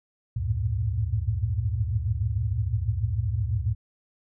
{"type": "tone cluster", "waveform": "sine", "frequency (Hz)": [69.1, 88.5, 101.5, 109, 115.3], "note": ["C#2", "F2", "G#2", "A2", "A#2"], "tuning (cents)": [-5, 23, -39, -16, -19], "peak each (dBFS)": -30, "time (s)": [0.36, 3.75], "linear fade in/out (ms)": 10, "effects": []}